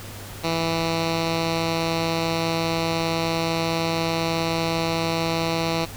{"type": "tone with low-pass filter", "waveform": "10% pulse", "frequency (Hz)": 164.81, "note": "E3", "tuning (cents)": 0, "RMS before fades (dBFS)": -24, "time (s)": [0.43, 5.86], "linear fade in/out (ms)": 20, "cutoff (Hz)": 4500, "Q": 2.2, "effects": ["added 101 Hz sine -39 dBFS peak until 5.96 s", "pink hiss -39 dBFS RMS until 5.96 s"]}